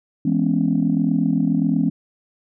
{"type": "chord", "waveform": "sine", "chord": "C# minor seventh", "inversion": "first", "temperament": "just", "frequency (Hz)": [166.31, 207.9, 249.5, 277.2], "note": ["E3", "G#3", "B3", "C#4"], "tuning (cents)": [16, 2, 18, 0], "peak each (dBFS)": -21, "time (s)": [0.25, 1.9], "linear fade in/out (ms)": 5, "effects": ["tanh soft clip ceiling -7 dBFS"]}